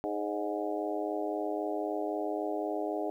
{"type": "harmonic tone with a mistuned harmonic", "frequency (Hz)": 103.83, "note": "G#2", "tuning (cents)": 0, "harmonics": [3, 4, 5, 6, 7, 8], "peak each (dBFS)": [-36, -36, -41, -37, -38, -44], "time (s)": [0.04, 3.1], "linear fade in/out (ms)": 0, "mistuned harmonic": 5, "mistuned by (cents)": 58, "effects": ["11-bit"]}